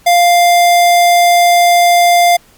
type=tone; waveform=square; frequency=698.5 Hz; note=F5; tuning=in tune; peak=-6 dBFS; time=0.06-2.37 s; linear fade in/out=10 ms; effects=pink hiss -46 dBFS RMS until 2.57 s + MP3 96 kbps